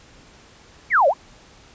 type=exponential two-way sweep; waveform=sine; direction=down then up; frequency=2374 to 523.3 to 1101 Hz; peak=-12 dBFS; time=0.9-1.14 s; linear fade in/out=50 ms; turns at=1.08 s; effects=pink hiss -49 dBFS RMS until 1.74 s + resampled to 16000 Hz